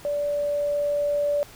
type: tone with level ramp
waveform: sine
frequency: 581 Hz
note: D5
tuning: 19 cents flat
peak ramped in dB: -23 to -20 dBFS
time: 0.05-1.43 s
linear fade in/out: 0 ms
effects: pink hiss -47 dBFS RMS until 1.55 s

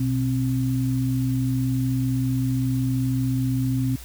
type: tone pair together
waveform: sine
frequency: 124.36 / 263.5 Hz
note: B2 / C4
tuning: +12 / +12 cents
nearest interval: octave + minor second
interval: 1300 cents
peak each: -22 / -24 dBFS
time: 0-3.96 s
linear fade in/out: 5 ms
effects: added 60 Hz sine -39 dBFS peak until 4.04 s + white hiss -44 dBFS RMS until 4.04 s

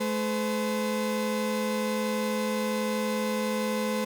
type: tone pair together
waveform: 35% pulse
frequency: 214.6 / 510.4 Hz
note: A3 / C5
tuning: -43 / -43 cents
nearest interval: octave + minor third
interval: 1500 cents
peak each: -27 / -28 dBFS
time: 0-4.05 s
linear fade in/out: 10 ms
effects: none

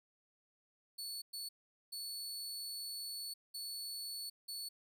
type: tone bursts at uneven times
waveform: sawtooth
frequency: 4435 Hz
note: C#8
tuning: in tune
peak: -39 dBFS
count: 5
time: 0.98-1.22 / 1.33-1.49 / 1.92-3.34 / 3.54-4.3 / 4.48-4.69 s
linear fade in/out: 10 ms
effects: none

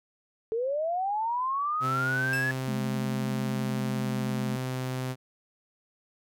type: linear sweep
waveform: sine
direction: up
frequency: 434.3 to 1714 Hz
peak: -26 dBFS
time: 0.52-2.51 s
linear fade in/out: 0 ms
type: tone with pitch glide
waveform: sawtooth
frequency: 130.81 to 128.86 Hz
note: C3 to C3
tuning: 0 to -26 cents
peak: -26 dBFS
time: 1.8-5.16 s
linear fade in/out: 50 ms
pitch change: -26 cents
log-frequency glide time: 3.44-4.6 s
type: tone with exponential decay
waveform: sawtooth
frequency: 2637 Hz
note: E7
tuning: in tune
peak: -29 dBFS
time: 2.33-2.72 s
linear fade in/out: 2 ms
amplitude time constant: 84 ms
type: tone with vibrato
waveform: sine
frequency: 210.9 Hz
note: G#3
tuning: 27 cents sharp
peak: -30 dBFS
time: 2.68-4.56 s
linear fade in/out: 0 ms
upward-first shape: sine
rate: 12 Hz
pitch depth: 72 cents each way
effects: none

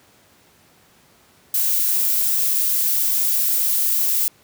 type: noise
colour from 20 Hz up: violet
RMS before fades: -19 dBFS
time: 1.54-4.28 s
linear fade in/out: 2 ms
effects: pink hiss -54 dBFS RMS until 4.43 s + high-pass 100 Hz 12 dB/octave

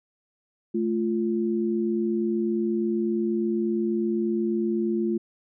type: tone pair together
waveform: sine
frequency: 218.4 / 346.7 Hz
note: A3 / F4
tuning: -13 / -13 cents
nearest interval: minor sixth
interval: 800 cents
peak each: -25 dBFS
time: 0.74-5.18 s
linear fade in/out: 10 ms
effects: none

